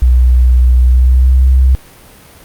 sine tone with pitch glide, 62 to 64.86 Hz, B1 to C2, +7 to -15 cents, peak -4 dBFS, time 0.02-1.75 s, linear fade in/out 0 ms, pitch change +78 cents, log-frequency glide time 0.81-1.44 s, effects pink hiss -39 dBFS RMS until 2.44 s + Opus 48 kbps

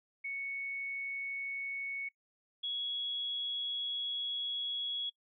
sine tone pair in turn, 2217 / 3344 Hz, C#7 / G#7, 0 / +11 cents, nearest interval perfect fifth, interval 711 cents, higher second, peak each -36 / -34 dBFS, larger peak second, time 0.24-2.09 / 2.63-5.1 s, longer second, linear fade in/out 10 ms, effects noise-tail reverb RT60 0.1 s tail -23 dB re dry

